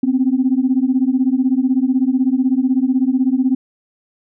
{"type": "beating tone pair", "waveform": "sine", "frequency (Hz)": [251.7, 267.7], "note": ["B3", "C4"], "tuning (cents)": [33, 40], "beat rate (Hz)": 16, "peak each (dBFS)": -15, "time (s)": [0.03, 3.55], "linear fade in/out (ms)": 5, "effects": ["tanh soft clip ceiling -5 dBFS"]}